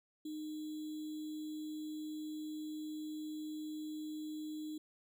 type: tone with sample-and-hold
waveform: sine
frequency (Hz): 307.1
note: D#4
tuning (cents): -23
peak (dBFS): -40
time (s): 0.25-4.78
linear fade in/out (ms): 5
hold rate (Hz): 3675
effects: none